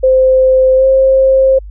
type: tone with pitch glide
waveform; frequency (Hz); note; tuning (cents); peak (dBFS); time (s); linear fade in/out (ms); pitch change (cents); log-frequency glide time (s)
sine; 520 to 530.6; C5 to C5; -11 to +24; -5; 0.03-1.59; 10; +35; 0.76-0.85
effects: added 50 Hz sine -26 dBFS peak until 1.7 s